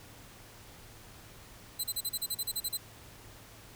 10% pulse tone bursts, 4044 Hz, B7, 40 cents sharp, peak -24 dBFS, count 12, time 1.79-2.774 s, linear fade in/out 10 ms, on 49 ms, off 36 ms, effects added 109 Hz sine -59 dBFS peak until 3.75 s + pink hiss -53 dBFS RMS until 3.75 s

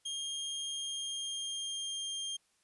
sawtooth tone with pitch glide, 3223 to 3199 Hz, G7 to G7, +47 to +34 cents, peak -33 dBFS, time 0.05-2.37 s, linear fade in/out 10 ms, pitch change -13 cents, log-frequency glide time 0.65-2.1 s, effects white hiss -73 dBFS RMS until 2.63 s + resampled to 24000 Hz

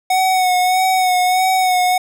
square tone with vibrato, 740 Hz, F#5, in tune, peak -13 dBFS, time 0.1-1.98 s, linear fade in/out 5 ms, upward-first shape sine, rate 1.6 Hz, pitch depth 31 cents each way, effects none

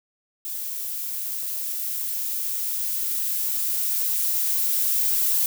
violet noise with level ramp, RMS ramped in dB -31 to -21 dBFS, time 0.45-5.46 s, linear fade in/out 0 ms, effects none

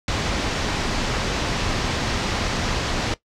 pink low-pass noise, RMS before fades -24 dBFS, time 0.08-3.14 s, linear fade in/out 2 ms, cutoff 6100 Hz, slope 24 dB/octave, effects noise-tail reverb RT60 0.1 s tail -17 dB re dry

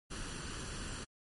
pink noise with comb filter, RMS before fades -42 dBFS, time 0.1-1.05 s, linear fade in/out 20 ms, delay 0.68 ms, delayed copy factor +0.55, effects MP3 48 kbps

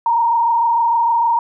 sine tone with frequency modulation, 932.3 Hz, A#5, in tune, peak -12 dBFS, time 0.06-1.39 s, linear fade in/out 2 ms, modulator 26.6 Hz, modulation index 0.92, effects none

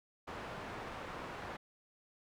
white low-pass noise, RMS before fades -45 dBFS, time 0.27-1.57 s, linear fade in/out 10 ms, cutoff 1300 Hz, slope 12 dB/octave, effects none

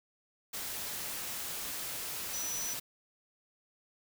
sine tone in noise, 5920 Hz, F#8, in tune, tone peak -36 dBFS, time 2.33-2.74 s, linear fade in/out 10 ms, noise white, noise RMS -39 dBFS, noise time 0.53-2.8 s, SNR 0 dB, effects none

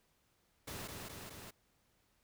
pink noise with echo, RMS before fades -45 dBFS, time 0.67-0.88 s, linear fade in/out 10 ms, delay 210 ms, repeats 3, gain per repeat -2 dB, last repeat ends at 1.51 s, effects pink hiss -75 dBFS RMS until 2.23 s

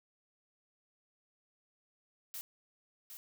blue noise with echo, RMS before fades -43 dBFS, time 2.34-2.41 s, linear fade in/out 0 ms, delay 760 ms, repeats 1, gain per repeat -6 dB, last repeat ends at 3.17 s, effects none

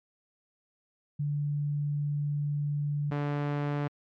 sine / sawtooth tone pair in turn, 145.9 / 145.24 Hz, D3 / D3, -11 / -19 cents, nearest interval unison, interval 8 cents, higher first, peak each -27 / -24 dBFS, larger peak second, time 1.19-3.11 / 3.11-3.88 s, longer first, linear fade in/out 10 ms, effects low-pass 2000 Hz 12 dB/octave + MP3 96 kbps

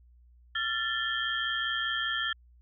sine tone cluster, 1367 / 1759 / 3148 / 3273 Hz, F6 / A6 / G7 / G#7, -37 / -1 / +7 / -26 cents, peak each -35 / -31 / -35 / -36 dBFS, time 0.55-2.33 s, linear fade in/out 5 ms, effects added 60 Hz sine -55 dBFS peak until 2.61 s

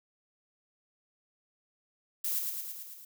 violet noise with echo, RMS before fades -32 dBFS, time 2.24-2.39 s, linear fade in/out 5 ms, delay 110 ms, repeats 6, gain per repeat -3 dB, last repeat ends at 3.05 s, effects none

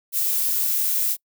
violet noise, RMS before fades -22 dBFS, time 0.12-1.17 s, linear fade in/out 50 ms, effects noise-tail reverb RT60 0.1 s tail -26 dB re dry

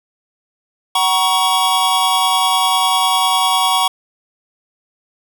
square tone cluster, 756 / 950 / 1110 / 3340 Hz, F#5 / A#5 / C#6 / G#7, +37 / +33 / +2 / +9 cents, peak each -19 dBFS, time 0.95-3.88 s, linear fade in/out 5 ms, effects none

